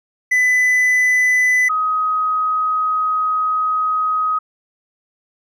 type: tone pair in turn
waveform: triangle / sine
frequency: 2000 / 1259.9 Hz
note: B6 / D#6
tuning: +21 / +21 cents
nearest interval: minor sixth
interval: 800 cents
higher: first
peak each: -10 / -15 dBFS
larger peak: first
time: 0.31-1.69 / 1.69-4.39 s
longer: second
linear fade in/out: 10 ms
effects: none